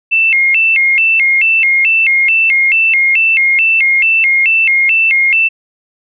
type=tone with vibrato; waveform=sine; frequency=2387 Hz; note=D7; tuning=28 cents sharp; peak=-7 dBFS; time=0.11-5.49 s; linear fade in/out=20 ms; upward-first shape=square; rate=2.3 Hz; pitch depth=190 cents each way; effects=none